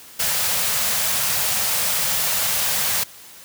white band-stop noise, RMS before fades -21 dBFS, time 0.19-3.04 s, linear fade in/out 10 ms, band 220 to 470 Hz, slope 48 dB/octave, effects white hiss -43 dBFS RMS until 3.44 s + high-pass 60 Hz 12 dB/octave

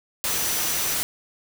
sine tone in noise, 5920 Hz, F#8, in tune, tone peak -32 dBFS, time 0.3-0.94 s, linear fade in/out 0 ms, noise white, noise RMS -25 dBFS, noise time 0.24-1.03 s, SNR -10 dB, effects none

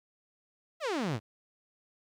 sawtooth exponential sweep, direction down, 690 to 96.1 Hz, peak -26 dBFS, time 0.8-1.2 s, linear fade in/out 50 ms, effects low-pass 6000 Hz 12 dB/octave + 11-bit

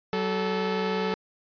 sawtooth tone pair together, 189.14 / 436.3 Hz, F#3 / A4, +38 / -15 cents, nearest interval octave + major second, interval 1447 cents, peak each -25 / -23 dBFS, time 0.13-1.14 s, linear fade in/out 0 ms, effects resampled to 11025 Hz

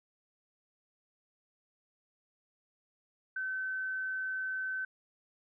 sine tone, 1529 Hz, G6, 44 cents flat, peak -33 dBFS, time 3.36-4.85 s, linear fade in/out 5 ms, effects none

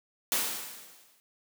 white noise with exponential decay, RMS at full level -26 dBFS, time 0.32-1.2 s, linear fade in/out 0 ms, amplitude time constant 190 ms, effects high-pass 200 Hz 12 dB/octave

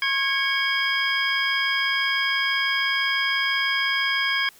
sine tone cluster, 1083 / 1645 / 2231 / 3235 / 4983 Hz, C#6 / G#6 / C#7 / G#7 / D#8, -41 / -17 / +11 / -46 / +2 cents, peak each -30 / -25 / -25 / -27 / -31 dBFS, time 0.02-4.49 s, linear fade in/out 2 ms, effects white hiss -52 dBFS RMS until 4.59 s

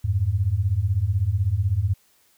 sine beating tone pair, 87.31 / 103.31 Hz, F2 / G#2, 0 / -9 cents, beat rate 16 Hz, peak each -23 / -21 dBFS, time 0.04-1.94 s, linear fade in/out 10 ms, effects white hiss -61 dBFS RMS until 2.37 s

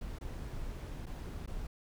brown noise with dropouts, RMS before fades -41 dBFS, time 0.01-1.67 s, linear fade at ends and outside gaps 5 ms, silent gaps 0.186-0.21 / 1.058-1.065 / 1.462-1.475 s, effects none

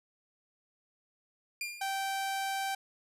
sawtooth tone with exponential decay, 2402 Hz, D7, 38 cents sharp, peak -29 dBFS, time 1.61-2.12 s, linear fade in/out 2 ms, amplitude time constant 110 ms
sawtooth tone, 779 Hz, G5, 11 cents flat, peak -28 dBFS, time 1.81-2.75 s, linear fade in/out 5 ms
effects resampled to 32000 Hz

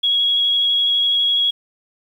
sine tone with vibrato, 3322 Hz, G#7, in tune, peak -14 dBFS, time 0.03-1.51 s, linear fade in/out 10 ms, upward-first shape square, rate 12 Hz, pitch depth 8 cents each way, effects 8-bit

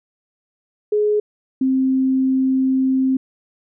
sine tone pair in turn, 420 / 262.9 Hz, G#4 / C4, +19 / +8 cents, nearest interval minor sixth, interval 811 cents, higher first, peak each -14 dBFS, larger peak neither, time 0.92-1.2 / 1.61-3.17 s, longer second, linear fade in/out 5 ms, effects none

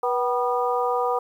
harmonic tone with a mistuned harmonic, 243.7 Hz, B3, 23 cents flat, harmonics 2 / 3 / 4 / 5, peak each -24 / -26 / -27 / -28 dBFS, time 0.03-1.19 s, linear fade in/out 5 ms, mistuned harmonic 3, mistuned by +67 cents, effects 9-bit

